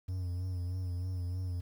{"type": "tone with vibrato", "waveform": "triangle", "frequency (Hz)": 90.4, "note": "F#2", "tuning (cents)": -40, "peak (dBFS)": -31, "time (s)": [0.08, 1.61], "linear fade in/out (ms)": 10, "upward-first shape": "sine", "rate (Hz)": 3.2, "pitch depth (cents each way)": 48, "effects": ["10-bit"]}